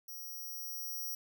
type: tone with level ramp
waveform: 5% pulse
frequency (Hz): 5700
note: F8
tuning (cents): +34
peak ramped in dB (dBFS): -38 to -31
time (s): 0.08-1.15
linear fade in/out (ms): 5
effects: none